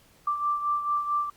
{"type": "beating tone pair", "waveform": "sine", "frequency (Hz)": [1174.7, 1179.2], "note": ["D6", "D6"], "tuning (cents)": [0, 7], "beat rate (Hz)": 4.5, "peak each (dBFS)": [-25, -32], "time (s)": [0.27, 1.3], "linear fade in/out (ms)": 5, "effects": ["pink hiss -59 dBFS RMS until 1.36 s", "Opus 48 kbps"]}